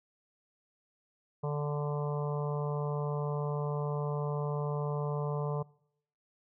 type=harmonic tone; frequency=146.83 Hz; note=D3; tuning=in tune; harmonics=1 / 3 / 4 / 5 / 6 / 7 / 8; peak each=-32 / -37 / -41 / -45 / -46 / -43 / -50 dBFS; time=1.43-5.63 s; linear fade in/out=10 ms; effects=noise-tail reverb RT60 0.7 s tail -24 dB re dry